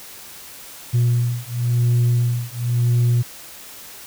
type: beating tone pair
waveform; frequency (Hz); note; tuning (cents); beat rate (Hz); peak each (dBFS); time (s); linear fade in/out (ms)
sine; 120 / 120.95; B2 / B2; -49 / -36; 0.95; -17; 0.93-3.23; 20
effects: tanh soft clip ceiling -12 dBFS + white hiss -39 dBFS RMS until 4.06 s